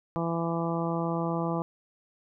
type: harmonic tone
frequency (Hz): 167.3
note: E3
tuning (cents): +26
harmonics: 1 / 2 / 3 / 4 / 5 / 6 / 7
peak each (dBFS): -30 / -33 / -35 / -36 / -37 / -38 / -38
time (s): 0.16-1.62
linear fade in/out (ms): 0
effects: none